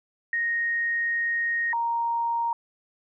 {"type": "tone pair in turn", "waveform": "sine", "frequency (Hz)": [1864.7, 932.4], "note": ["A#6", "A#5"], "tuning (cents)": [0, 0], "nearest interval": "octave", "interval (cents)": 1200, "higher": "first", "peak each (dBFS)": -23, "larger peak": "neither", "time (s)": [[0.33, 1.73], [1.73, 2.53]], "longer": "first", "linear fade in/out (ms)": 2, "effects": []}